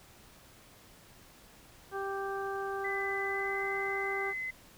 harmonic tone, 392 Hz, G4, in tune, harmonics 1 / 2 / 3 / 4, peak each -36 / -39 / -41 / -42 dBFS, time 1.91-4.34 s, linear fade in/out 50 ms
sine tone with pitch glide, 2005 to 2038 Hz, B6 to C7, +26 to -46 cents, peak -34 dBFS, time 2.84-4.51 s, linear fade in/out 10 ms, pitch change +28 cents, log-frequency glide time 3.3-3.65 s
effects pink hiss -57 dBFS RMS until 4.77 s

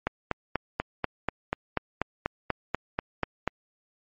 click train, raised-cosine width 0.5 ms, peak -10 dBFS, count 15, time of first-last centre 0.07-3.476 s, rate 4.11 Hz, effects MP3 32 kbps

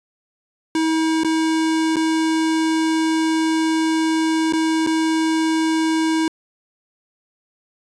square tone with dropouts, 320.2 Hz, D#4, 50 cents sharp, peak -17 dBFS, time 0.75-6.28 s, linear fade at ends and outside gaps 2 ms, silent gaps 1.235-1.246 / 1.959-1.966 / 4.525-4.534 / 4.865-4.871 s, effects resampled to 22050 Hz

